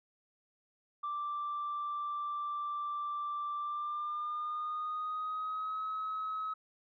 sine tone with pitch glide, 1174.7 to 1281 Hz, D6 to E6, 0 to -50 cents, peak -33 dBFS, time 1.03-6.54 s, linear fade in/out 10 ms, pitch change +150 cents, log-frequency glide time 3.57-5.82 s, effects tanh soft clip ceiling -31 dBFS

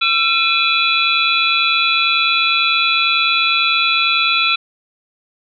sine tone cluster, 1349 / 2432 / 2581 / 3414 / 3947 Hz, E6 / D#7 / E7 / G#7 / B7, +40 / -40 / -37 / +47 / -2 cents, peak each -19 dBFS, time 0.01-4.56 s, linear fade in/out 10 ms, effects none

